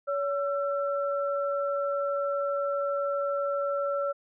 sine tone pair together, 565 / 1343.8 Hz, C#5 / E6, +33 / +33 cents, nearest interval octave + minor third, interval 1500 cents, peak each -27 / -32 dBFS, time 0.07-4.13 s, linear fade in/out 20 ms, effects none

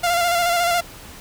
sawtooth tone with vibrato, 694 Hz, F5, 11 cents flat, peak -13 dBFS, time 0.03-0.81 s, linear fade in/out 10 ms, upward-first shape square, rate 14 Hz, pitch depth 29 cents each way, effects pink hiss -40 dBFS RMS until 1.2 s

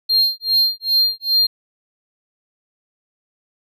triangle tone with tremolo, 4199 Hz, C8, 5 cents sharp, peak -10 dBFS, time 0.09-1.47 s, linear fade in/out 10 ms, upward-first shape sine, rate 2.5 Hz, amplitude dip 100%, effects none

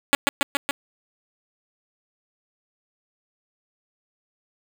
5% pulse tone with echo, 281.4 Hz, C#4, 26 cents sharp, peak -3 dBFS, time 0.13-0.15 s, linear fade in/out 0 ms, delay 140 ms, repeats 4, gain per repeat -2 dB, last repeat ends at 0.71 s, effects none

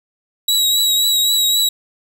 sawtooth tone with vibrato, 3866 Hz, B7, 38 cents flat, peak -10 dBFS, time 0.48-1.69 s, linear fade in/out 5 ms, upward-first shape triangle, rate 3.8 Hz, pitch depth 34 cents each way, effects none

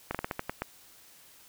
slowing click train, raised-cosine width 0.5 ms, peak -16 dBFS, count 8, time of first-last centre 0.11-0.62 s, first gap 36 ms, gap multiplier 1.23, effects white hiss -56 dBFS RMS until 1.48 s

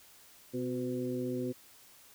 harmonic tone with a mistuned harmonic, 126.4 Hz, B2, 41 cents sharp, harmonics 1 / 2 / 3 / 4, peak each -41 / -35 / -37 / -41 dBFS, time 0.53-1.53 s, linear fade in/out 20 ms, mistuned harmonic 3, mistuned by -48 cents, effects white hiss -58 dBFS RMS until 2.14 s

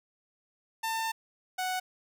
sawtooth tone pair in turn, 897 / 740.5 Hz, A5 / F#5, +33 / +1 cents, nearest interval minor third, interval 332 cents, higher first, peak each -26 dBFS, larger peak neither, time 0.83-1.12 / 1.58-1.8 s, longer first, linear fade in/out 10 ms, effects none

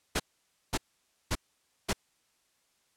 pink noise bursts, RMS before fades -28 dBFS, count 4, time 0.15-1.932 s, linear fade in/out 10 ms, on 48 ms, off 530 ms, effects white hiss -72 dBFS RMS until 2.96 s + low-pass 10000 Hz 12 dB/octave

